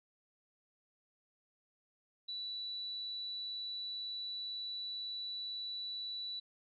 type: tone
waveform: sine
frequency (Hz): 3951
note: B7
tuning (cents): 0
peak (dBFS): -39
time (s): 2.28-6.4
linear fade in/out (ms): 10
effects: none